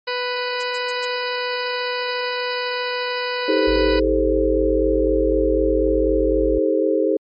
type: harmonic tone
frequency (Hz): 494.7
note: B4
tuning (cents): +3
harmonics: 1 / 2 / 3 / 4 / 5 / 6 / 8 / 9 / 10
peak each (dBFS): -25 / -28 / -30 / -31 / -32 / -33 / -34 / -35 / -35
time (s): 0.07-4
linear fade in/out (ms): 10
type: noise bursts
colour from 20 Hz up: blue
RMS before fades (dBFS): -30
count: 4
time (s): 0.6-1.054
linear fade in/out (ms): 5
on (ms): 31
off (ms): 110
type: chord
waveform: sine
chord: A half-diminished seventh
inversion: second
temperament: just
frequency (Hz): 316.8 / 396 / 440 / 528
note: Eb4 / G4 / A4 / C5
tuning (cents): +31 / +18 / 0 / +16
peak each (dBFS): -21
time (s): 3.48-7.17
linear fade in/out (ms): 5
type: tone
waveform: triangle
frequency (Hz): 53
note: G#1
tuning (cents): +36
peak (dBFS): -21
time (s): 3.67-6.59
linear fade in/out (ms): 10
effects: MP3 32 kbps